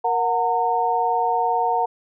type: tone cluster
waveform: sine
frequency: 470.6 / 733 / 915 Hz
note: A#4 / F#5 / A#5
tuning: +16 / -16 / -32 cents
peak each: -26 / -21 / -21 dBFS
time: 0.04-1.86 s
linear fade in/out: 10 ms
effects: none